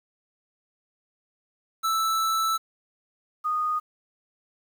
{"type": "tone pair in turn", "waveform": ["square", "sine"], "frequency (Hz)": [1318.5, 1235.5], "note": ["E6", "D#6"], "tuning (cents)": [0, -13], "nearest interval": "minor second", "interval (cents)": 113, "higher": "first", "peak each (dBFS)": -23, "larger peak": "neither", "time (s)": [[1.83, 2.58], [3.44, 3.8]], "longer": "first", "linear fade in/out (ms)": 20, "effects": ["9-bit"]}